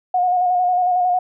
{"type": "tone with vibrato", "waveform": "sine", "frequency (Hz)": 723, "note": "F#5", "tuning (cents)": -40, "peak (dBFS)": -14, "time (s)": [0.14, 1.19], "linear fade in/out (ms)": 5, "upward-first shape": "square", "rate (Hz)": 11, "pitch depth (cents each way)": 25, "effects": []}